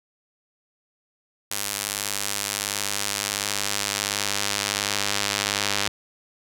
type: tone with band-pass filter sweep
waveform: sawtooth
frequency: 101.4 Hz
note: G#2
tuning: 41 cents flat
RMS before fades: -27 dBFS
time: 1.51-5.88 s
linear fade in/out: 5 ms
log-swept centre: 10000 to 4700 Hz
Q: 0.74
effects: none